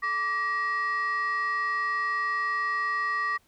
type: tone pair together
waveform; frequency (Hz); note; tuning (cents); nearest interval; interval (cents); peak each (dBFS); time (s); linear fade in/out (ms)
sine; 1165.7 / 1900; D6 / A#6; -13 / +33; minor sixth; 846; -26; 0.02-3.38; 20
effects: tanh soft clip ceiling -22 dBFS + pink hiss -65 dBFS RMS until 3.47 s